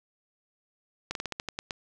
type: slowing click train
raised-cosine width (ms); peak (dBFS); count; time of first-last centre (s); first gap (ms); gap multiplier
0.2; -15; 9; 1.11-1.708; 42; 1.16
effects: none